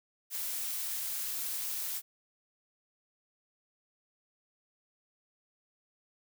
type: noise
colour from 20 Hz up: blue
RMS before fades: -36 dBFS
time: 0.3-2.02 s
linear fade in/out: 50 ms
effects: none